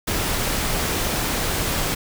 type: noise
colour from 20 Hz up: pink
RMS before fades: -23 dBFS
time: 0.07-1.95 s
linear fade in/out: 10 ms
effects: none